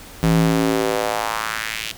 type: tone with high-pass filter sweep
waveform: square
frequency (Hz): 55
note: A1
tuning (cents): 0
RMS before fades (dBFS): -20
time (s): 0.23-1.92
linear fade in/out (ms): 0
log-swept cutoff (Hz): 120 to 3000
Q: 2
effects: pink hiss -40 dBFS RMS until 1.97 s